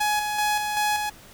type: tone with tremolo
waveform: sawtooth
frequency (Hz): 840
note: G#5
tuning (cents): +19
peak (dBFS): -17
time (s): 0-1.1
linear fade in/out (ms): 10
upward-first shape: square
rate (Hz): 2.6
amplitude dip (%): 40
effects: pink hiss -48 dBFS RMS until 1.33 s